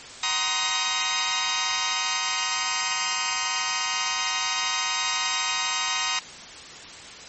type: chord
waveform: 10% pulse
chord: C half-diminished seventh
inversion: second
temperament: just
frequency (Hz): 753.5 / 941.9 / 1046.5 / 1255.8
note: Gb5 / Bb5 / C6 / Eb6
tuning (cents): +31 / +18 / 0 / +16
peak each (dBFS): -26 / -20 / -22 / -20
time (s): 0.23-6.19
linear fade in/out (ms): 2
effects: white hiss -41 dBFS RMS until 7.28 s + MP3 32 kbps